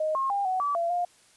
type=tone with pitch steps; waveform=sine; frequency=622 / 1074 / 802 / 746 / 1151 / 680 / 706 Hz; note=D#5 / C6 / G5 / F#5 / D6 / F5 / F5; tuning=-1 / +45 / +39 / +14 / -35 / -46 / +19 cents; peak=-24 dBFS; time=0-1.05 s; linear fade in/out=5 ms; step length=150 ms; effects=white hiss -59 dBFS RMS until 1.36 s + resampled to 24000 Hz